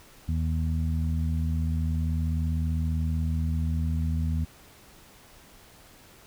harmonic tone, 80.4 Hz, E2, 43 cents flat, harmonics 1 / 2 / 3, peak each -25 / -31 / -35 dBFS, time 0.28-4.45 s, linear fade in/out 10 ms, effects pink hiss -53 dBFS RMS until 6.26 s

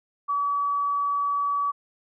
sine tone, 1142 Hz, D6, 49 cents flat, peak -22 dBFS, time 0.28-1.72 s, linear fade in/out 20 ms, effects none

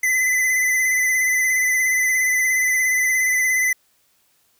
square tone with vibrato, 2021 Hz, B6, 39 cents sharp, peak -17 dBFS, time 0.03-3.73 s, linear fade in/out 5 ms, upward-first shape sine, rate 17 Hz, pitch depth 33 cents each way, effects white hiss -62 dBFS RMS until 4.59 s

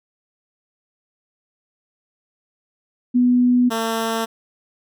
sine / 10% pulse tone pair in turn, 246.9 / 225.8 Hz, B3 / A3, 0 / +45 cents, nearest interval major second, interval 155 cents, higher first, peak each -12 dBFS, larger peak neither, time 3.14-3.7 / 3.7-4.26 s, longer neither, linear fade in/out 20 ms, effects none

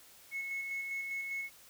sine tone with tremolo, 2190 Hz, C#7, 22 cents flat, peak -33 dBFS, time 0.31-1.5 s, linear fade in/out 50 ms, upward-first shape square, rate 5 Hz, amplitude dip 35%, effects tanh soft clip ceiling -32 dBFS + white hiss -58 dBFS RMS until 1.69 s

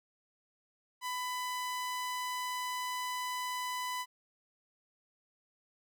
sawtooth tone, 999 Hz, B5, 20 cents sharp, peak -31 dBFS, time 1.01-4.06 s, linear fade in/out 50 ms, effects none

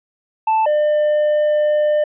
triangle tone pair in turn, 880 / 600.3 Hz, A5 / D5, 0 / +38 cents, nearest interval perfect fifth, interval 662 cents, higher first, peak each -11 dBFS, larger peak neither, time 0.47-0.66 / 0.66-2.04 s, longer second, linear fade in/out 5 ms, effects resampled to 8000 Hz

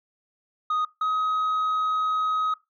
sine tone pair in turn, 1244.5 / 1264.8 Hz, D#6 / D#6, 0 / +28 cents, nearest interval unison, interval 28 cents, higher second, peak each -19 dBFS, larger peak neither, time 0.7-0.85 / 1.01-2.54 s, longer second, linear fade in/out 5 ms, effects noise-tail reverb RT60 0.2 s tail -20 dB re dry + tanh soft clip ceiling -21 dBFS

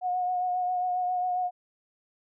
sine tone with vibrato, 726 Hz, F#5, 33 cents flat, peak -25 dBFS, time 0.01-1.51 s, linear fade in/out 50 ms, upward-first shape triangle, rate 7.4 Hz, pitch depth 27 cents each way, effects none

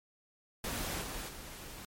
pink noise with level steps, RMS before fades -37 / -41 / -47 dBFS, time 0.64-1.85 s, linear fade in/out 2 ms, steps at 1.01 / 1.28 s, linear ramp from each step 10 ms, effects MP3 64 kbps

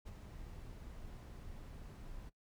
brown noise with ADSR envelope, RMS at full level -44 dBFS, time 0.05-2.3 s, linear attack 24 ms, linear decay 28 ms, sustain -6 dB, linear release 19 ms, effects noise-tail reverb RT60 0.1 s tail -18 dB re dry

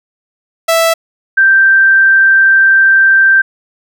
sawtooth / sine tone pair in turn, 659.3 / 1568.1 Hz, E5 / G6, 0 / 0 cents, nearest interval octave + minor third, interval 1500 cents, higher second, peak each -4 dBFS, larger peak neither, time 0.68-0.94 / 1.37-3.42 s, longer second, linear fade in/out 10 ms, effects none

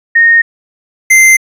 sine / square tone pair in turn, 1850 / 2080 Hz, A#6 / C7, -14 / -11 cents, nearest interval major second, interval 203 cents, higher second, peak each -3 dBFS, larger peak neither, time 0.15-0.42 / 1.1-1.37 s, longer neither, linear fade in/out 10 ms, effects resampled to 32000 Hz

